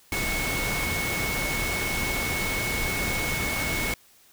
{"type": "tone in noise", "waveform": "sine", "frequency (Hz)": 2200, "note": "C#7", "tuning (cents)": -14, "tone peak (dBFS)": -29, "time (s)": [0.12, 3.94], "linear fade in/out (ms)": 2, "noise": "pink", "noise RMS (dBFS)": -29, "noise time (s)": [0.12, 3.94], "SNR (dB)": -3, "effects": ["white hiss -57 dBFS RMS until 4.32 s"]}